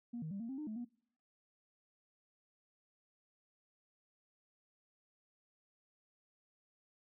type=tone with pitch steps; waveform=sine; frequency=237.4 / 157.5 / 198 / 230.6 / 266.5 / 303.2 / 216.1 / 240.9 Hz; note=A#3 / D#3 / G3 / A#3 / C4 / D#4 / A3 / B3; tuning=+32 / +21 / +18 / -19 / +32 / -45 / -31 / -43 cents; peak=-39 dBFS; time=0.13-0.85 s; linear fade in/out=10 ms; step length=90 ms; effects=noise-tail reverb RT60 0.6 s tail -23 dB re dry + tanh soft clip ceiling -36 dBFS